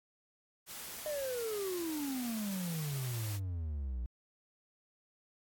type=noise; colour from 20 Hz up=white; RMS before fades=-45 dBFS; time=0.66-3.4 s; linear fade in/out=50 ms
type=exponential sweep; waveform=triangle; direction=down; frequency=618 to 57.6 Hz; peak=-33 dBFS; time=1.06-4.06 s; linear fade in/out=0 ms
effects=AAC 64 kbps